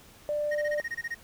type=tone; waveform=sine; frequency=593 Hz; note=D5; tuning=17 cents sharp; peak=-26 dBFS; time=0.29-0.8 s; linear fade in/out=0 ms
type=tone bursts; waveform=triangle; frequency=1864.7 Hz; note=A#6; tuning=in tune; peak=-28 dBFS; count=10; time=0.51-1.147 s; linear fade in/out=10 ms; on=43 ms; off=23 ms
effects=tanh soft clip ceiling -19 dBFS + pink hiss -54 dBFS RMS until 1.23 s